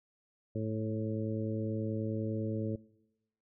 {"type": "harmonic tone with a mistuned harmonic", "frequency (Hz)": 109.6, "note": "A2", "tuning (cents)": -6, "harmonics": [1, 2, 3, 4, 5], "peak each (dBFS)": [-35, -38, -40, -41, -42], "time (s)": [0.55, 2.76], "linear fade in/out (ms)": 5, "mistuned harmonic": 1, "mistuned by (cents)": -21, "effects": ["noise-tail reverb RT60 1.0 s tail -23 dB re dry"]}